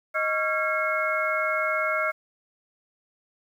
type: tone cluster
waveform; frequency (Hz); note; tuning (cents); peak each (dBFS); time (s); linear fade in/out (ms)
sine; 625 / 1119 / 1370 / 1634 / 2171; D#5 / C#6 / F6 / G#6 / C#7; +8 / +16 / -34 / -29 / -37; -28 / -35 / -27 / -33 / -28; 0.14-2.12; 20
effects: 9-bit